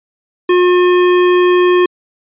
square tone, 358.8 Hz, F4, 47 cents sharp, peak -8 dBFS, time 0.49-1.86 s, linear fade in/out 5 ms, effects resampled to 8000 Hz

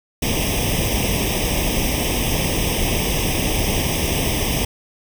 pink noise with comb filter, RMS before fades -20 dBFS, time 0.22-4.65 s, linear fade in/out 5 ms, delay 0.35 ms, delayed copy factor +1, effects none

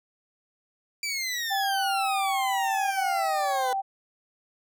20% pulse exponential sweep, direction down, 2349 to 493.9 Hz, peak -23 dBFS, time 1.03-3.73 s, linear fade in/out 2 ms
sine tone with pitch glide, 784 to 779 Hz, G5 to G5, 0 to -11 cents, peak -25 dBFS, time 1.5-3.82 s, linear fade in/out 20 ms, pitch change -11 cents, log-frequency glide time 1.79-2.15 s
effects none

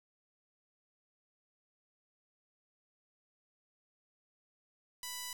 5% pulse tone, 990 Hz, B5, 4 cents sharp, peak -28 dBFS, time 5.03-5.33 s, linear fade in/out 2 ms, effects 9-bit

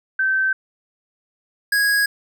sine / square tone pair in turn, 1547 / 1653.7 Hz, G6 / G#6, -23 / -8 cents, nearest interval minor second, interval 115 cents, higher second, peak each -16 dBFS, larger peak neither, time 0.19-0.53 / 1.72-2.06 s, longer neither, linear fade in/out 5 ms, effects none

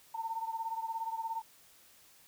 sine beating tone pair, 900 / 917 Hz, A5 / A#5, +39 / -29 cents, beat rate 17 Hz, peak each -36 / -40 dBFS, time 0.14-1.42 s, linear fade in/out 10 ms, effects white hiss -61 dBFS RMS until 2.27 s

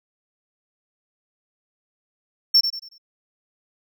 triangle tone with echo, 5420 Hz, E8, 47 cents sharp, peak -10 dBFS, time 2.54-2.61 s, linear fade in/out 10 ms, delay 93 ms, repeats 4, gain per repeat -9 dB, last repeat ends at 2.982 s, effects none

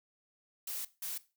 blue noise bursts at uneven times, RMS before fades -39 dBFS, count 2, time 0.67-0.85 / 1.02-1.18 s, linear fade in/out 5 ms, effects noise-tail reverb RT60 0.3 s tail -17 dB re dry

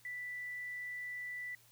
sine tone, 1975.5 Hz, B6, in tune, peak -40 dBFS, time 0.05-1.55 s, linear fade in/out 2 ms, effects added 117 Hz sine -70 dBFS peak until 1.71 s + white hiss -65 dBFS RMS until 1.71 s

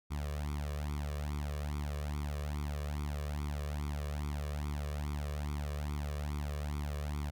sawtooth tone with flanger, 73.42 Hz, D2, in tune, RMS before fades -37 dBFS, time 0.1-7.31 s, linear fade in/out 20 ms, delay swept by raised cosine 0.86 to 1.77 ms, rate 2.4 Hz, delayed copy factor +0.95, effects none

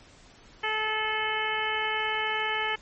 harmonic tone, 433.6 Hz, A4, 25 cents flat, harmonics 1 / 2 / 3 / 4 / 5 / 6 / 7, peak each -36 / -32 / -35 / -32 / -32 / -38 / -34 dBFS, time 0.63-2.76 s, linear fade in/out 10 ms, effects pink hiss -54 dBFS RMS until 2.81 s + MP3 32 kbps

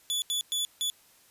sawtooth tone bursts at uneven times, 3448 Hz, A7, 36 cents flat, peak -24 dBFS, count 4, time 0.1-0.22 / 0.3-0.41 / 0.52-0.65 / 0.81-0.9 s, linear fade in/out 0 ms, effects white hiss -60 dBFS RMS until 1.3 s + resampled to 32000 Hz

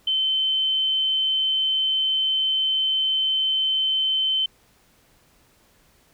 sine tone, 3077 Hz, G7, 33 cents flat, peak -19 dBFS, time 0.07-4.46 s, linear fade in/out 5 ms, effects pink hiss -59 dBFS RMS until 6.13 s

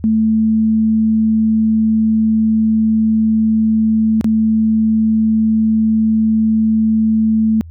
sine tone with dropouts, 220 Hz, A3, in tune, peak -10 dBFS, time 0.04-7.61 s, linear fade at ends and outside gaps 0 ms, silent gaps 4.211-4.244 s, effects added 82 Hz sine -31 dBFS peak until 7.7 s

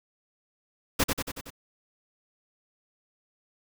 pink noise with echo, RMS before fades -23 dBFS, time 0.99-1.04 s, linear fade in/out 10 ms, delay 93 ms, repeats 5, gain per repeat -4 dB, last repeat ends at 1.505 s, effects none

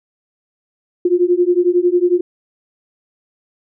sine beating tone pair, 349.2 / 360.2 Hz, F4 / F#4, 0 / -46 cents, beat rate 11 Hz, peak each -14 dBFS, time 1.05-2.21 s, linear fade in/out 5 ms, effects none

